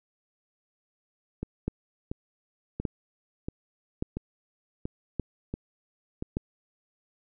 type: two click trains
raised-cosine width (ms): 3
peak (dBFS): -19 / -15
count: 8 / 5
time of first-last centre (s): 1.43-6.225 / 1.68-6.369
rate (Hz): 1.46 / 0.853
effects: none

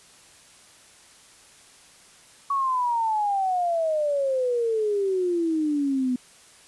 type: exponential sweep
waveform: sine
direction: down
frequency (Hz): 1128 to 246.9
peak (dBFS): -21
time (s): 2.5-6.16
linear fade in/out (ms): 5
effects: white hiss -52 dBFS RMS until 6.67 s + resampled to 24000 Hz

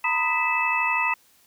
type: tone cluster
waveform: sine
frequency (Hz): 925 / 997 / 1251 / 1982 / 2617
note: A#5 / B5 / D#6 / B6 / E7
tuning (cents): -14 / +16 / +9 / +6 / -13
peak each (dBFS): -28 / -27 / -30 / -28 / -24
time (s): 0.04-1.14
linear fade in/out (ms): 5
effects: white hiss -59 dBFS RMS until 1.46 s

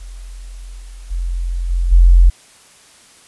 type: tone with level steps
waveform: sine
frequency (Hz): 43.65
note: F1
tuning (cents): 0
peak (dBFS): -29 / -31 / -17 / -13 / -4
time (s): 0-2.3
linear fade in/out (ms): 10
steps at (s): 0.79 / 1.1 / 1.69 / 1.91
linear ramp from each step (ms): 20
effects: white hiss -46 dBFS RMS until 3.27 s + resampled to 24000 Hz

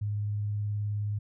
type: tone with vibrato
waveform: sine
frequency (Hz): 103.83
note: G#2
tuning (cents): 0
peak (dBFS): -28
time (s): 0.01-1.19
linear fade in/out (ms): 10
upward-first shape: square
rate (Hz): 19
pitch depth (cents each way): 12
effects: none

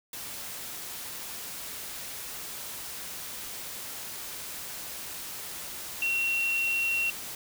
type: tone in noise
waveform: sine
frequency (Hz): 2733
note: F7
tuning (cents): -38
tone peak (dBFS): -25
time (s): 6.02-7.1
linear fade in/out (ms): 2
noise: white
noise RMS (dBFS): -39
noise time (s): 0.13-7.35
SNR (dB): +11
effects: none

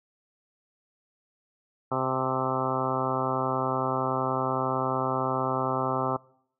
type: harmonic tone with a mistuned harmonic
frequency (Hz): 130.81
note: C3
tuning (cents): 0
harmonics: 1 / 2 / 3 / 4 / 5 / 6 / 7 / 8 / 9 / 10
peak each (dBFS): -34 / -34 / -34 / -34 / -34 / -34 / -34 / -34 / -34 / -34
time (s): 1.91-6.17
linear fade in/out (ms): 10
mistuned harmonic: 7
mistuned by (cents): -39
effects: noise-tail reverb RT60 0.7 s tail -24 dB re dry

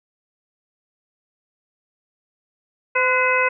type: harmonic tone with a mistuned harmonic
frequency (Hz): 511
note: C5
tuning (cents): -41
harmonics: 1 / 2 / 3 / 4 / 5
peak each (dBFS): -22 / -22 / -22 / -22 / -22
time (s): 2.95-3.49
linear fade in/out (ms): 10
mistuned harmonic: 3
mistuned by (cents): -57
effects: none

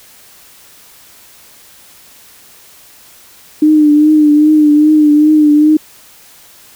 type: tone with vibrato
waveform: sine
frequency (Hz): 302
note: D4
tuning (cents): +48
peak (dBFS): -4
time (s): 3.62-5.77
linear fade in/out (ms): 5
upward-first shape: triangle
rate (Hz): 2.5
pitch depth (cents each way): 46
effects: white hiss -41 dBFS RMS until 6.75 s

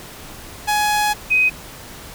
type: tone pair in turn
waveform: sawtooth / sine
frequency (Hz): 839 / 2514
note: G#5 / D#7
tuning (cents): +17 / +17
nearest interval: octave + perfect fifth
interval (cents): 1900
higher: second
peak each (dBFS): -12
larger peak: neither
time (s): 0.67-1.14 / 1.3-1.5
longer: first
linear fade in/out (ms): 20
effects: pink hiss -37 dBFS RMS until 2.14 s

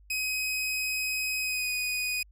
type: tone with pitch glide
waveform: sawtooth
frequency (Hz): 2526 to 2484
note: D#7 to D#7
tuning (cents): +26 to -3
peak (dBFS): -25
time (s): 0.1-2.23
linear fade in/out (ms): 5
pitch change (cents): -29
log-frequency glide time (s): 1.42-1.71
effects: added 50 Hz sine -53 dBFS peak until 2.31 s

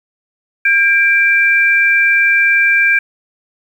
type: tone pair together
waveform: sine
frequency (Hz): 1609.3 / 2349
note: G6 / D7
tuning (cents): +45 / 0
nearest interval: perfect fifth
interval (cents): 655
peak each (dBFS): -11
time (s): 0.65-2.99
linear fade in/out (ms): 5
effects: 7-bit

